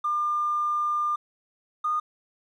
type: tone pair in turn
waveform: triangle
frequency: 1200 / 1225.2 Hz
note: D6 / D#6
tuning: +37 / -27 cents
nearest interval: unison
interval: 36 cents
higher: second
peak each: -19 / -19 dBFS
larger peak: neither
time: 0.04-1.16 / 1.84-2 s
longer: first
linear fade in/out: 10 ms
effects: tanh soft clip ceiling -21 dBFS